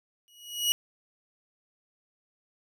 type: tone with exponential growth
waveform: sawtooth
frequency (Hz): 2908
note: F#7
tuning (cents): -31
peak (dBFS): -17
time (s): 0.28-0.72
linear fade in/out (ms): 0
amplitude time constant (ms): 95
effects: none